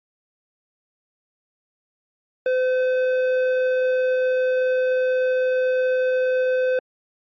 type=tone with tanh clipping; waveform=triangle; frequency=511 Hz; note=C5; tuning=41 cents flat; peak=-19 dBFS; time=2.46-6.79 s; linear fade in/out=2 ms; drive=14 dB; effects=MP3 32 kbps